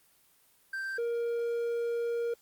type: tone pair in turn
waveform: triangle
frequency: 1568 / 469.7 Hz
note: G6 / A#4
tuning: 0 / +13 cents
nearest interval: octave + major sixth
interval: 2087 cents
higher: first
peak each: -31 / -27 dBFS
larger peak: second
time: 0.73-0.98 / 0.98-2.34 s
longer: second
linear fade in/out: 5 ms
effects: white hiss -65 dBFS RMS until 2.41 s + Opus 24 kbps